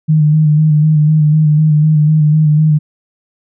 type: tone with vibrato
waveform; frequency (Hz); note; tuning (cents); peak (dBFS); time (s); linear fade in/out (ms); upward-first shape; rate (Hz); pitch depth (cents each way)
sine; 153.2; D#3; -27; -6; 0.08-2.79; 20; square; 4; 28
effects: none